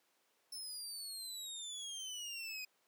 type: exponential sweep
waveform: 25% pulse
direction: down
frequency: 5320 to 2485 Hz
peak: -39 dBFS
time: 0.52-2.65 s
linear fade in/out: 5 ms
effects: pink hiss -75 dBFS RMS until 2.87 s + high-pass 400 Hz 12 dB/octave